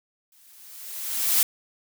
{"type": "noise with exponential growth", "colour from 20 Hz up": "blue", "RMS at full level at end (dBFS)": -18, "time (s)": [0.32, 1.43], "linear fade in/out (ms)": 2, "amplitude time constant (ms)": 240, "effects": []}